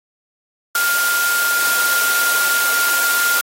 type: tone in noise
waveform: sine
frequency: 1404 Hz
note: F6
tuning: 9 cents sharp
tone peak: -16 dBFS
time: 0.75-3.41 s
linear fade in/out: 2 ms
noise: white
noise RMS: -20 dBFS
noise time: 0.75-3.41 s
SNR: +1 dB
effects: high-pass 400 Hz 12 dB/octave + AAC 48 kbps